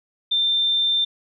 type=tone; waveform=sine; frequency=3580 Hz; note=A7; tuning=29 cents sharp; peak=-17 dBFS; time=0.31-1.05 s; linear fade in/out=10 ms; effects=none